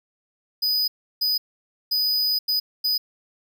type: tone bursts at uneven times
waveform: square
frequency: 4978 Hz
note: D#8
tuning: in tune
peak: -20 dBFS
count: 5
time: 0.62-0.88 / 1.21-1.38 / 1.91-2.39 / 2.48-2.6 / 2.84-2.98 s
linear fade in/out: 10 ms
effects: none